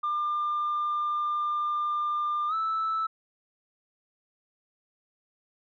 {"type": "tone with pitch glide", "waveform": "sine", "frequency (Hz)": [1198, 1314], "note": ["D6", "E6"], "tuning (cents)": [34, -6], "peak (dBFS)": -24, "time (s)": [0.03, 3.07], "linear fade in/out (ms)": 10, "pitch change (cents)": 160, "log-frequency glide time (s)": [2.48, 2.54], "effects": ["tanh soft clip ceiling -23 dBFS"]}